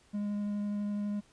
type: tone with vibrato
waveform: triangle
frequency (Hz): 205.8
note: G#3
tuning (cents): -16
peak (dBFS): -29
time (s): 0.13-1.21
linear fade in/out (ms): 20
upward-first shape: triangle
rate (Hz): 12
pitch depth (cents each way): 10
effects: pink hiss -64 dBFS RMS until 1.32 s + resampled to 22050 Hz